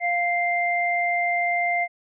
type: tone pair together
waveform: sine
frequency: 698.5 / 2093 Hz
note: F5 / C7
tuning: 0 / 0 cents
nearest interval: octave + perfect fifth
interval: 1900 cents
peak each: -23 dBFS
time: 0-1.88 s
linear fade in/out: 50 ms
effects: none